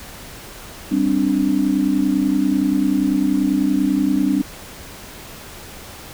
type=chord; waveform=sine; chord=G suspended fourth; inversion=none; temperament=equal with one note detuned; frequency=196 / 263.4 / 293.7 Hz; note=G3 / C4 / D4; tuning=0 / +12 / 0 cents; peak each=-21 / -19 / -18 dBFS; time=0.91-4.42 s; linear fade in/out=10 ms; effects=pink hiss -37 dBFS RMS until 6.13 s